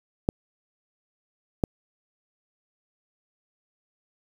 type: clicks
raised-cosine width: 2 ms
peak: -8 dBFS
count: 2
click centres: 0.289 / 1.638 s
effects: 7-bit